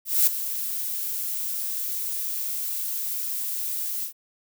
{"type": "noise with ADSR envelope", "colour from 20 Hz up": "violet", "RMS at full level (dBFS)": -17, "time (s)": [0.05, 4.13], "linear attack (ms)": 220, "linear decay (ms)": 7, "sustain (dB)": -12, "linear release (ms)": 100, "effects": []}